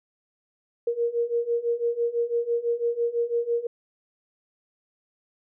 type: beating tone pair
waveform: sine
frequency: 467.6 / 473.6 Hz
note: A#4 / A#4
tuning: +5 / +27 cents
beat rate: 6 Hz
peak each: -27 / -25 dBFS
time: 0.87-3.67 s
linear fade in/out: 5 ms
effects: none